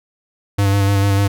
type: tone with vibrato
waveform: square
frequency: 99.5 Hz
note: G2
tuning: 26 cents sharp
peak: -13 dBFS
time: 0.58-1.28 s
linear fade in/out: 10 ms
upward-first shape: square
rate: 6.7 Hz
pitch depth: 19 cents each way
effects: none